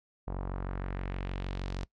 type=tone with low-pass filter sweep; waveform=sawtooth; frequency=46.41 Hz; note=F#1; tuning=6 cents sharp; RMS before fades=-36 dBFS; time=0.27-1.85 s; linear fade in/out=10 ms; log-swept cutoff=880 to 5500 Hz; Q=1.5; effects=noise-tail reverb RT60 0.1 s tail -22 dB re dry